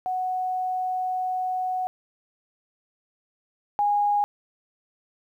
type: tone pair in turn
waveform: sine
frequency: 740 / 822 Hz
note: F#5 / G#5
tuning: 0 / -18 cents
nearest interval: major second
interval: 182 cents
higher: second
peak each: -24 / -19 dBFS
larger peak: second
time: 0.06-1.87 / 3.79-4.24 s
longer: first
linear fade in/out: 0 ms
effects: 10-bit